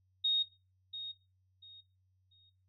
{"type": "tone with echo", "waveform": "sine", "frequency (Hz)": 3730, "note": "A#7", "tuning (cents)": 0, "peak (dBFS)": -27, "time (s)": [0.24, 0.43], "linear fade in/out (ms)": 10, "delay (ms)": 690, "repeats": 3, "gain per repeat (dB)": -12, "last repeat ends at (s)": 2.5, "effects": ["noise-tail reverb RT60 0.3 s tail -19 dB re dry", "added 93 Hz sine -70 dBFS peak until 2.68 s"]}